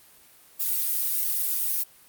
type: noise with flanger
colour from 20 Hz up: violet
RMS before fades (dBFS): -26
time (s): 0.59-1.84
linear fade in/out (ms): 20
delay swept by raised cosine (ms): 1.8 to 3.3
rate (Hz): 1.7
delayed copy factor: +1
effects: white hiss -54 dBFS RMS until 2.08 s + Opus 32 kbps